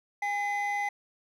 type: tone pair together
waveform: triangle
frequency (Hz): 817 / 2032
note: G#5 / B6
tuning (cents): -29 / +49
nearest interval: octave + major third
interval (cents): 1578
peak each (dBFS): -27 / -29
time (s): 0.22-0.89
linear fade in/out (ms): 5
effects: tanh soft clip ceiling -21 dBFS